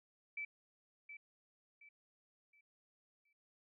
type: tone with echo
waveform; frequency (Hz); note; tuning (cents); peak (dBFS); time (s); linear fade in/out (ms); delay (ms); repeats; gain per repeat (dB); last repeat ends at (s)
sine; 2314; D7; -26; -40; 0.37-0.45; 5; 720; 4; -9; 3.33
effects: none